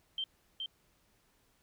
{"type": "tone with echo", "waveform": "sine", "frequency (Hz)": 3136, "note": "G7", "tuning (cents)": 0, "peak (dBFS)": -33, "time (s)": [0.18, 0.24], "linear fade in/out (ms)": 2, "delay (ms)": 420, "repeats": 1, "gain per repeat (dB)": -3, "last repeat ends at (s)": 0.66, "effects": ["pink hiss -71 dBFS RMS until 1.62 s"]}